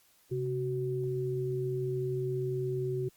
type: tone pair together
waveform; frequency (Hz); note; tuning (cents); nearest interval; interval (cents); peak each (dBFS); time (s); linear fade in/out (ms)
sine; 132.42 / 373.7; C3 / F#4; +21 / +17; octave + tritone; 1796; -33 / -32; 0.31-3.09; 10
effects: white hiss -65 dBFS RMS until 3.16 s + Opus 48 kbps